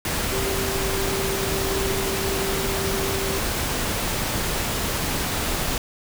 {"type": "tone in noise", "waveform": "sine", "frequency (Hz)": 389, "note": "G4", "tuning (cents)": -13, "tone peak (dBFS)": -27, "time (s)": [0.32, 3.39], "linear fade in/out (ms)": 2, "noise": "pink", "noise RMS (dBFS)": -25, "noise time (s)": [0.05, 5.78], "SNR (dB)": -5, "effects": []}